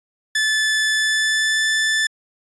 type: tone with pitch glide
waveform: sawtooth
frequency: 1741 to 1757.2 Hz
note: A6 to A6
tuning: -19 to -3 cents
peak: -13 dBFS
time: 0.35-2.07 s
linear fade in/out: 5 ms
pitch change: +16 cents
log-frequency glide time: 0.95-1.67 s
effects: resampled to 22050 Hz